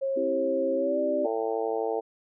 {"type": "tone with pitch glide", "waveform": "sine", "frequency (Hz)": [541, 590], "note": ["C#5", "D5"], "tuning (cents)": [-42, 8], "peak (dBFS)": -25, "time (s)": [0.01, 1.28], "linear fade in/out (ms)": 20, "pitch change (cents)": 150, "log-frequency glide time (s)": [0.75, 0.99]}
{"type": "chord", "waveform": "sine", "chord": "C major", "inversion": "none", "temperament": "equal with one note detuned", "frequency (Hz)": [266.4, 329.6, 392], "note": ["C4", "E4", "G4"], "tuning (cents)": [31, 0, 0], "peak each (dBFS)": -32, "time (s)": [0.16, 1.26], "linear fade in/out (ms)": 10}
{"type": "harmonic tone", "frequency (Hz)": 112.1, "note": "A2", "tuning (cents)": 33, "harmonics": [3, 4, 5, 6, 7, 8], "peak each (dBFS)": [-37, -28, -35, -34, -34, -41], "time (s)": [1.24, 2.01], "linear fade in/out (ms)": 20}
{"effects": []}